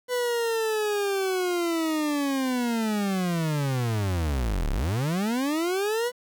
40% pulse linear two-way sweep, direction down then up, 499.8 to 32.01 to 499.8 Hz, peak -23 dBFS, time 0.08-6.12 s, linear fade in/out 50 ms, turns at 4.71 s, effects 9-bit

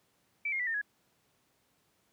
sine tone with pitch steps, 2315 / 2135 / 1969.3 / 1816.3 / 1675.2 Hz, D7 / C7 / B6 / A#6 / G#6, -25 / +34 / -5 / -45 / +15 cents, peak -30 dBFS, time 0.45-0.815 s, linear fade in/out 5 ms, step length 73 ms, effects pink hiss -72 dBFS RMS until 2.12 s + high-pass 100 Hz 12 dB/octave

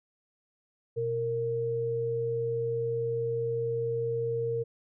sine tone pair together, 122.45 / 462.3 Hz, B2 / A#4, -14 / -14 cents, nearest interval octave + major seventh, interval 2300 cents, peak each -35 / -28 dBFS, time 0.96-4.64 s, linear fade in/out 20 ms, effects none

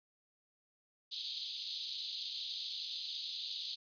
pink band-pass noise, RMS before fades -42 dBFS, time 1.11-3.76 s, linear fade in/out 20 ms, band 3500 to 4600 Hz, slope 48 dB/octave, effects resampled to 11025 Hz

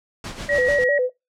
pink noise with tremolo, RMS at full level -31 dBFS, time 0.24-0.84 s, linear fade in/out 2 ms, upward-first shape sine, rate 6.9 Hz, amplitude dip 60%
sine tone with vibrato, 538 Hz, C5, 48 cents sharp, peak -17 dBFS, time 0.48-1.1 s, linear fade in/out 50 ms, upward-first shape square, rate 4.9 Hz, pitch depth 120 cents each way
sine tone, 1906 Hz, A#6, 38 cents sharp, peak -21 dBFS, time 0.49-0.98 s, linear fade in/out 2 ms
effects noise-tail reverb RT60 0.2 s tail -19 dB re dry + low-pass 7000 Hz 12 dB/octave

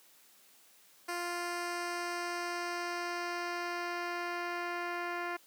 10% pulse tone with low-pass filter sweep, 349.1 Hz, F4, 1 cent flat, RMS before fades -37 dBFS, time 1.08-5.37 s, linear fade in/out 10 ms, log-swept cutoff 11000 to 2600 Hz, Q 0.92, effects white hiss -62 dBFS RMS until 5.46 s + high-pass 200 Hz 12 dB/octave

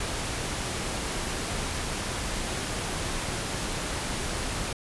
pink noise, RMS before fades -31 dBFS, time 0-4.73 s, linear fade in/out 5 ms, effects resampled to 24000 Hz

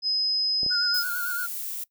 sine tone, 5060 Hz, D#8, 28 cents sharp, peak -22 dBFS, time 0.02-1.04 s, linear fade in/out 50 ms
clicks, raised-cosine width 2 ms, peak -25 dBFS, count 2, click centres 0.632 / 0.663 s
triangle tone with vibrato, 1436 Hz, F6, 48 cents sharp, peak -26 dBFS, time 0.7-1.47 s, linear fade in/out 20 ms, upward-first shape sine, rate 8.9 Hz, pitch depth 48 cents each way
violet noise, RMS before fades -33 dBFS, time 0.94-1.84 s, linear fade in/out 5 ms
effects noise-tail reverb RT60 0.1 s tail -21 dB re dry

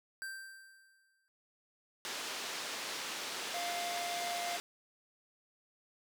square tone with exponential decay, 1568 Hz, G6, in tune, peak -39 dBFS, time 0.22-1.28 s, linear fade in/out 0 ms, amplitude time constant 230 ms
white band-pass noise, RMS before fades -41 dBFS, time 2.05-4.6 s, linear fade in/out 0 ms, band 280 to 5100 Hz, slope 12 dB/octave
square tone, 698.5 Hz, F5, in tune, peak -38 dBFS, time 3.54-4.57 s, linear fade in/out 5 ms
effects none

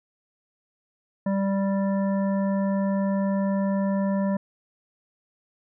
harmonic tone, 196 Hz, G3, in tune, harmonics 1 / 3 / 5 / 7 / 9, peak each -22 / -29 / -35 / -48 / -43 dBFS, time 1.26-4.37 s, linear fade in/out 5 ms, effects none

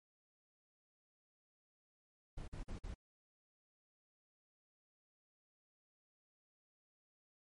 brown noise bursts, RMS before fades -45 dBFS, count 4, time 2.37-2.945 s, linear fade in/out 10 ms, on 110 ms, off 45 ms, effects MP3 48 kbps

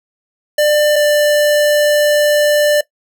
square tone pair in turn, 596 / 592.2 Hz, D5 / D5, +25 / +14 cents, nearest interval unison, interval 11 cents, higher first, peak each -10 dBFS, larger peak neither, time 0.58-0.96 / 0.96-2.81 s, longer second, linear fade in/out 5 ms, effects noise-tail reverb RT60 0.1 s tail -19 dB re dry

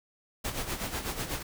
pink noise with tremolo, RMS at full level -32 dBFS, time 0.44-1.43 s, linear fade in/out 10 ms, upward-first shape sine, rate 8.1 Hz, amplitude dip 65%, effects none

